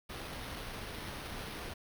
pink noise with sample-and-hold, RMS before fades -43 dBFS, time 0.09-1.74 s, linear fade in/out 10 ms, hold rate 7350 Hz, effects none

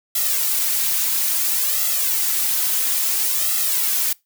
blue noise with flanger, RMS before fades -20 dBFS, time 0.15-4.13 s, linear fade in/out 5 ms, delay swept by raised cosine 1.5 to 4 ms, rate 0.59 Hz, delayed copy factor +0.9, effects noise-tail reverb RT60 0.2 s tail -23 dB re dry

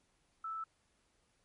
sine tone, 1316 Hz, E6, 3 cents flat, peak -38 dBFS, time 0.44-0.64 s, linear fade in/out 5 ms, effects pink hiss -75 dBFS RMS until 1.44 s + MP3 48 kbps

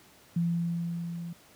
sine tone with level ramp, 170.1 Hz, F3, 45 cents flat, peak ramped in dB -23 to -35 dBFS, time 0.36-1.33 s, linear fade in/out 5 ms, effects pink hiss -57 dBFS RMS until 1.55 s + high-pass 100 Hz 12 dB/octave

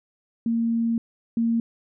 sine tone pair in turn, 230.4 / 230.4 Hz, A#3 / A#3, -20 / -20 cents, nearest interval unison, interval 0 cents, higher neither, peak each -20 / -19 dBFS, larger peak second, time 0.46-0.98 / 1.37-1.6 s, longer first, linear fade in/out 2 ms, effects none

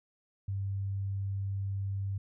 sine tone, 98.2 Hz, G2, 4 cents sharp, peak -31 dBFS, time 0.48-2.18 s, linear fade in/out 5 ms, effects none

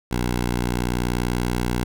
10% pulse tone, 60.5 Hz, B1, 35 cents flat, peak -13 dBFS, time 0.11-1.84 s, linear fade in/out 5 ms, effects none

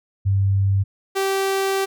sine / sawtooth tone pair in turn, 98 / 388.4 Hz, G2 / G4, 0 / -16 cents, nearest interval 2 octaves, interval 2384 cents, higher second, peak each -15 dBFS, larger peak neither, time 0.25-0.84 / 1.15-1.86 s, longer second, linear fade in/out 20 ms, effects none

